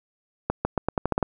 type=accelerating click train; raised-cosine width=1 ms; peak=-8 dBFS; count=9; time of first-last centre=0.5-1.228 s; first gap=150 ms; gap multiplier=0.85; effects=none